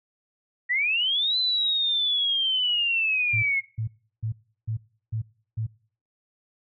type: linear two-way sweep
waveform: sine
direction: up then down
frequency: 1886 to 4059 to 2149 Hz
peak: -21 dBFS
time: 0.69-3.61 s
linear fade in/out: 20 ms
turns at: 1.38 s
type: tone bursts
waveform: sine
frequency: 110.7 Hz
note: A2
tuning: 11 cents sharp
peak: -25 dBFS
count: 6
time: 3.33-5.668 s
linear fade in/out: 10 ms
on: 98 ms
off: 350 ms
effects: noise-tail reverb RT60 0.5 s tail -23 dB re dry